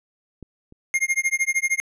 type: clicks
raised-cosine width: 3 ms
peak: -25 / -33 dBFS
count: 2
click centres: 0.427 / 0.724 s
type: tone with tremolo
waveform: square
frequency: 2128 Hz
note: C7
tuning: 29 cents sharp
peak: -17 dBFS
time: 0.94-1.8 s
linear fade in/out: 0 ms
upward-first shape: sine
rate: 13 Hz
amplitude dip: 100%
effects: low-pass 12000 Hz 12 dB/octave